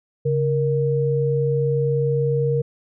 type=tone pair together; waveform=sine; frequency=139.2 / 468.2 Hz; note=C#3 / A#4; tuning=+8 / +8 cents; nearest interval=octave + major sixth; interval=2100 cents; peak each=-20 dBFS; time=0.25-2.62 s; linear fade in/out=10 ms; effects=none